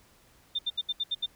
sine tone bursts, 3597 Hz, A7, 37 cents sharp, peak -26 dBFS, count 7, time 0.55-1.262 s, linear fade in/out 10 ms, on 40 ms, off 72 ms, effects pink hiss -61 dBFS RMS until 1.35 s

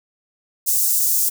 white high-pass noise, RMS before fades -18 dBFS, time 0.66-1.3 s, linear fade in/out 20 ms, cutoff 6300 Hz, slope 24 dB/octave, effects none

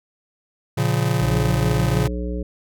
square chord, Bb minor, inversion none, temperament just, 116.54 / 139.85 / 174.81 Hz, Bb2 / Db3 / F3, 0 / +16 / +2 cents, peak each -22 / -22 / -26 dBFS, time 0.77-2.08 s, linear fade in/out 10 ms
harmonic tone, 60.4 Hz, B1, 38 cents flat, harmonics 1 / 3 / 5 / 7 / 9, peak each -25 / -30 / -32 / -33 / -35 dBFS, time 1.21-2.43 s, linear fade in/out 5 ms
effects none

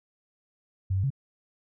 sine tone with pitch steps, 95 / 96 / 136.7 Hz, F#2 / G2 / C#3, +46 / -36 / -24 cents, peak -23 dBFS, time 0.9-1.104 s, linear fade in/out 10 ms, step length 68 ms, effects none

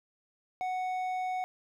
sine tone with hard clipping, 740 Hz, F#5, in tune, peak -32 dBFS, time 0.61-1.44 s, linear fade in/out 0 ms, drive 6 dB, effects none

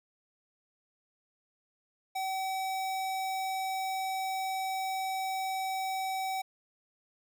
square tone, 763 Hz, G5, 47 cents flat, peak -32 dBFS, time 2.15-6.42 s, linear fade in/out 10 ms, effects none

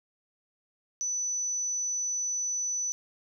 sine tone, 5980 Hz, F#8, 17 cents sharp, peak -28 dBFS, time 1.01-2.92 s, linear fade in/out 0 ms, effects none

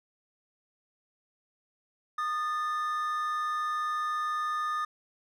triangle tone pair together, 1228 / 1762.2 Hz, D#6 / A6, -23 / +2 cents, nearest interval tritone, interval 625 cents, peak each -27 / -37 dBFS, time 2.18-4.85 s, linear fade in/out 5 ms, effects none

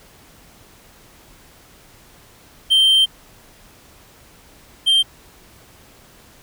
triangle tone pair in turn, 3136 / 3158 Hz, G7 / G7, 0 / +12 cents, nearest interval unison, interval 12 cents, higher second, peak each -9 / -10 dBFS, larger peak first, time 2.7-3.06 / 4.86-5.03 s, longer first, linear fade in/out 20 ms, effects pink hiss -48 dBFS RMS until 6.42 s

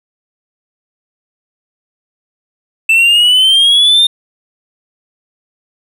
triangle exponential sweep, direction up, 2648 to 3652 Hz, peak -4 dBFS, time 2.89-4.07 s, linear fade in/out 5 ms, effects none

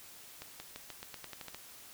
accelerating click train, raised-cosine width 0.2 ms, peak -26 dBFS, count 11, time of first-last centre 0.42-1.546 s, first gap 180 ms, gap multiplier 0.89, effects white hiss -53 dBFS RMS until 1.93 s

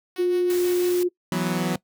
5% pulse tone with tremolo, 370 Hz, F#4, in tune, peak -26 dBFS, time 0.16-0.93 s, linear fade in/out 2 ms, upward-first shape sine, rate 6.1 Hz, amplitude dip 65%
sine tone, 356.4 Hz, F4, 35 cents sharp, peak -18 dBFS, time 0.18-1.09 s, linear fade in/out 20 ms
white noise, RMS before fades -35 dBFS, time 0.5-1.03 s, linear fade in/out 0 ms
sawtooth chord, E suspended second, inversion none, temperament equal, 164.81 / 185 / 246.9 Hz, E3 / F#3 / B3, 0 / 0 / 0 cents, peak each -23 / -21 / -25 dBFS, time 1.32-1.76 s, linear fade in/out 2 ms
effects noise-tail reverb RT60 0.1 s tail -21 dB re dry

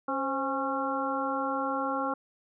harmonic tone with a mistuned harmonic, 273.3 Hz, C#4, 24 cents flat, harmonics 1 / 2 / 3 / 4 / 5, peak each -34 / -34 / -34 / -34 / -34 dBFS, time 0.08-2.14 s, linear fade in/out 5 ms, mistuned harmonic 2, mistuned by -64 cents, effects none

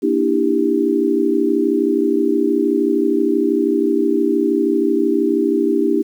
sine chord, E half-diminished seventh, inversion second, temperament just, 237.3 / 296.7 / 329.6 / 395.6 Hz, Bb3 / D4 / E4 / G4, +31 / +18 / 0 / +16 cents, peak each -22 / -18 / -19 / -18 dBFS, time 0.02-6.03 s, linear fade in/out 20 ms, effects 8-bit

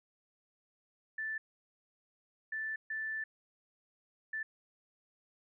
sine tone bursts at uneven times, 1760 Hz, A6, in tune, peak -35 dBFS, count 4, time 1.18-1.38 / 2.52-2.76 / 2.9-3.24 / 4.33-4.43 s, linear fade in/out 5 ms, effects none

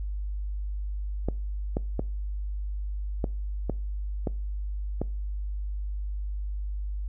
clicks, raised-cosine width 2 ms, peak -14 dBFS, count 7, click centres 1.286 / 1.769 / 1.994 / 3.242 / 3.697 / 4.272 / 5.016 s, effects noise-tail reverb RT60 0.4 s tail -23 dB re dry + added 50 Hz sine -29 dBFS peak until 7.08 s

